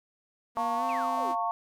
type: tone with pitch glide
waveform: sawtooth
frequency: 238.4 to 258.5 Hz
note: A#3 to C4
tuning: +39 to -21 cents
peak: -33 dBFS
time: 0.55-1.36 s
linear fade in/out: 50 ms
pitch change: +140 cents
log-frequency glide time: 0.76-0.84 s
type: chord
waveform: sine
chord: F augmented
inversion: none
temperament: equal with one note detuned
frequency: 698.5 / 900 / 1108.7 Hz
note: F5 / A5 / C#6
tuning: 0 / +39 / 0 cents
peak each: -31 dBFS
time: 0.57-1.51 s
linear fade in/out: 0 ms
type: exponential sweep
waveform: sine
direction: down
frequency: 2747 to 312.6 Hz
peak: -39 dBFS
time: 0.89-1.32 s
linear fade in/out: 2 ms
effects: none